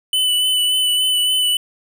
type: tone with vibrato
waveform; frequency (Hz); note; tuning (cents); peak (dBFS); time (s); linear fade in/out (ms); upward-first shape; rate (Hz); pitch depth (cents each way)
square; 2996; F#7; +21; -15; 0.13-1.57; 2; sine; 3.5; 19
effects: none